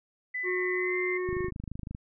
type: tone with pitch glide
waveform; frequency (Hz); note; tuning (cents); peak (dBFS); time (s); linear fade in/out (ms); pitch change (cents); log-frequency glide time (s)
sine; 2000 to 2084; B6 to C7; +21 to -7; -30; 0.34-1.18; 10; +72; 0.73-0.96
type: harmonic tone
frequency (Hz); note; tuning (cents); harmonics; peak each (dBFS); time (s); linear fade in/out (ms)
364.8; F#4; -24; 1 / 3 / 5 / 6; -29 / -41 / -40 / -45; 0.43-1.51; 50
type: click train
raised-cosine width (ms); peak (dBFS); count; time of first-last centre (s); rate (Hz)
5; -25; 18; 1.29-1.949; 25.8
effects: none